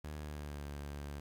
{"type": "tone with pitch glide", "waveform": "sawtooth", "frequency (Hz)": [75.4, 71.91], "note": ["D2", "D2"], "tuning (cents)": [46, -36], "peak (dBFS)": -38, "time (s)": [0.04, 1.2], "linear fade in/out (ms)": 5, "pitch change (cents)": -82, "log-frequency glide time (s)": [0.21, 0.65], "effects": ["11-bit"]}